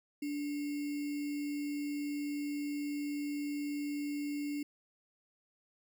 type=tone with sample-and-hold; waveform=sine; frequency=290.6 Hz; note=D4; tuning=18 cents flat; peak=-34 dBFS; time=0.22-4.63 s; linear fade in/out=5 ms; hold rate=2450 Hz; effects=none